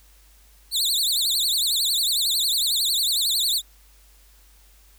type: tone with vibrato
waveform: sawtooth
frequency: 3973 Hz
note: B7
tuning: 10 cents sharp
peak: -17 dBFS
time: 0.71-3.62 s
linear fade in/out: 50 ms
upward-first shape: triangle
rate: 11 Hz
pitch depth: 270 cents each way
effects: added 50 Hz sine -52 dBFS peak until 4.98 s + white hiss -57 dBFS RMS until 4.98 s